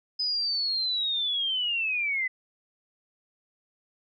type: linear sweep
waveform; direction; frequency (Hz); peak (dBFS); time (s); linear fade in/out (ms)
sine; down; 5040 to 2000; -25; 0.19-2.28; 10
effects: none

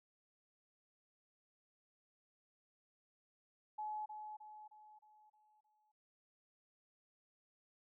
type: tone with echo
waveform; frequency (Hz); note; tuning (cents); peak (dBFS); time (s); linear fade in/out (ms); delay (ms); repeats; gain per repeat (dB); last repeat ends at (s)
sine; 852; G#5; +44; -40; 3.78-4.06; 10; 310; 6; -6; 5.92
effects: none

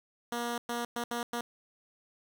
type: tone bursts at uneven times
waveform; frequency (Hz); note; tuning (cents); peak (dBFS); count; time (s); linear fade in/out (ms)
10% pulse; 237.9; A#3; +35; -24; 5; 0.32-0.58 / 0.69-0.85 / 0.96-1.04 / 1.11-1.23 / 1.33-1.41; 2
effects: none

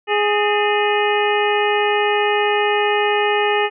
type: harmonic tone with a mistuned harmonic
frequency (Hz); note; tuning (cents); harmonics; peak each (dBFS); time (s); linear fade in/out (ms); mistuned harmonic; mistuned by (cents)
415.4; G#4; 0; 1 / 2 / 3 / 4 / 5 / 6 / 7; -18 / -20 / -25 / -24 / -28 / -25 / -26; 0.07-3.7; 50; 4; +140
effects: none

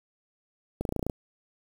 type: clicks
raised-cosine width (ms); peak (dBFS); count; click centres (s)
2; -16; 9; 0.81 / 0.852 / 0.891 / 0.924 / 0.963 / 0.994 / 1.028 / 1.066 / 1.098
effects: 7-bit

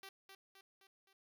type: tone with echo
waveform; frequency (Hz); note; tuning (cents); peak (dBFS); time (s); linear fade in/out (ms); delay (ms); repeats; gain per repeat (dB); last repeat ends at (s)
5% pulse; 388.4; G4; -16; -39; 0.03-0.09; 2; 260; 4; -5; 1.13
effects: none

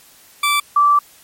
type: tone pair in turn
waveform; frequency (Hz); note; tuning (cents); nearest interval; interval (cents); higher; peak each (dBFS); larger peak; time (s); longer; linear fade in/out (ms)
20% pulse / sine; 1164 / 1164; D6 / D6; -16 / -16; unison; 0; neither; -9; neither; 0.43-0.6 / 0.76-0.99; second; 5
effects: white hiss -47 dBFS RMS until 1.23 s + MP3 64 kbps

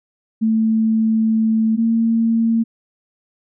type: tone pair in turn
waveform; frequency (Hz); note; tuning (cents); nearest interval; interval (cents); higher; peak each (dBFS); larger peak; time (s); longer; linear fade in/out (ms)
sine; 221.6 / 227.6; A3 / A#3; +13 / -41; unison; 46; second; -13; neither; 0.41-1.77 / 1.77-2.64; first; 20
effects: none

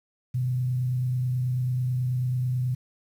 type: tone with frequency modulation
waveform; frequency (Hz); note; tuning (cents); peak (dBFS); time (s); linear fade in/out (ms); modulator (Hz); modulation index
sine; 126.1; B2; +36; -23; 0.34-2.75; 10; 29.2; 0.22
effects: 9-bit

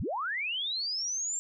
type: linear sweep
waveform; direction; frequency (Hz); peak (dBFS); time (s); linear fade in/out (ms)
sine; up; 43.59 to 7459; -30; 0-1.39; 0
effects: none

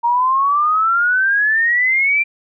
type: exponential sweep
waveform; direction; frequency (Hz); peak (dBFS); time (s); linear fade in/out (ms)
sine; up; 932.3 to 2377; -12; 0.03-2.24; 20
effects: none

